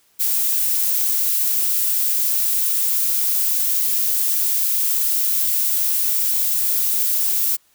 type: noise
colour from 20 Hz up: violet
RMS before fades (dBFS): -19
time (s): 0.19-7.57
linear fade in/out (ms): 20
effects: white hiss -59 dBFS RMS until 7.74 s